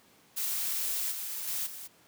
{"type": "noise with level steps", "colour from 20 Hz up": "blue", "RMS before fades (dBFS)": [-32, -37, -33, -43], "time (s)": [0.36, 1.88], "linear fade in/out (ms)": 20, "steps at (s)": [1.11, 1.47, 1.66], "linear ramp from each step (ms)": 10, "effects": ["pink hiss -61 dBFS RMS until 2.07 s", "high-pass 150 Hz 12 dB/octave"]}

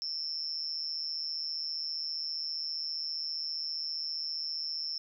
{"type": "tone with amplitude modulation", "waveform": "sine", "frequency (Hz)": 5340, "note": "E8", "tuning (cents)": 22, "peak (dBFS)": -29, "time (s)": [0.02, 4.98], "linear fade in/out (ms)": 0, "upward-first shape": "sine", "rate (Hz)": 155, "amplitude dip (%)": 95, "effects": []}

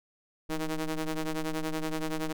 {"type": "ring-modulated tone", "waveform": "sawtooth", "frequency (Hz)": 158.3, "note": "D#3", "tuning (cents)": 30, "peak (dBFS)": -23, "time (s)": [0.49, 2.33], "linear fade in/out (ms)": 10, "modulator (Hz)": 153, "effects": []}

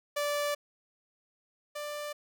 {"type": "tone pair in turn", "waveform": "sawtooth", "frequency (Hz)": [583, 590.5], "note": ["D5", "D5"], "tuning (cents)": [-13, 9], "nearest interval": "unison", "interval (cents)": 22, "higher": "second", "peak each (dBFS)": [-25, -32], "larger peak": "first", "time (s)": [[0.16, 0.55], [1.75, 2.13]], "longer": "first", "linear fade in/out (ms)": 10, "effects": []}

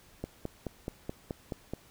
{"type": "click train", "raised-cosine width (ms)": 2, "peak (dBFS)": -21, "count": 8, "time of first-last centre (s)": [0.24, 1.736], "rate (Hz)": 4.68, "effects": ["pink hiss -59 dBFS RMS until 1.9 s"]}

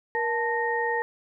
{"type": "tone cluster", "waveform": "sine", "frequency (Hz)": [471.5, 882, 1855], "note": ["A#4", "A5", "A#6"], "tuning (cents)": [20, 4, -9], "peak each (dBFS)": -28, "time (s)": [0.15, 1.02], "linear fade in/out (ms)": 0, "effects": []}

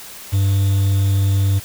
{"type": "tone with quantisation", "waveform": "triangle", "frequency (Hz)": 98, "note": "G2", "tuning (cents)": 0, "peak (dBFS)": -11, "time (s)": [0.32, 1.6], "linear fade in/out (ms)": 20, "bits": 6, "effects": ["white hiss -36 dBFS RMS until 1.64 s"]}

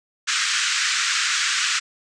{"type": "band-pass noise", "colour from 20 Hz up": "pink", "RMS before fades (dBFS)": -22, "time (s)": [0.27, 1.8], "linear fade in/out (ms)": 20, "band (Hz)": [1300, 7900], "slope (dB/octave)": 48, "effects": ["resampled to 22050 Hz"]}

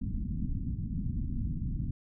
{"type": "low-pass noise", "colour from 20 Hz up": "pink", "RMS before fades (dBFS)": -33, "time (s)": [0.01, 1.91], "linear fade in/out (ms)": 5, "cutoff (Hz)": 260, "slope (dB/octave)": 48, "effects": []}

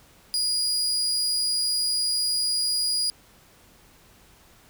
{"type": "tone", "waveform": "35% pulse", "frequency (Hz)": 4886, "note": "D#8", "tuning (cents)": -32, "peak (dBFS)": -21, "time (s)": [0.34, 3.1], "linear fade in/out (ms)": 0, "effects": ["pink hiss -55 dBFS RMS until 4.69 s"]}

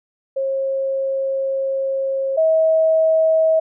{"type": "tone pair in turn", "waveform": "sine", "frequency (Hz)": [539, 641], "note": ["C#5", "E5"], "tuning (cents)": [-49, -49], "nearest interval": "minor third", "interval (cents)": 300, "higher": "second", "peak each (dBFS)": [-18, -12], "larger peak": "second", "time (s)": [[0.36, 2.37], [2.37, 3.6]], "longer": "first", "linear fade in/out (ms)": 10, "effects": []}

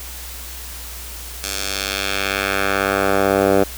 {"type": "tone with band-pass filter sweep", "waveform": "10% pulse", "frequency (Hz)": 98, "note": "G2", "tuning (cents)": 0, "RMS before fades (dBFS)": -19, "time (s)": [1.43, 3.64], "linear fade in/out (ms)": 10, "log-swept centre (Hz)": [7000, 540], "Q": 0.97, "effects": ["added 60 Hz sine -34 dBFS peak until 3.77 s", "white hiss -34 dBFS RMS until 3.77 s"]}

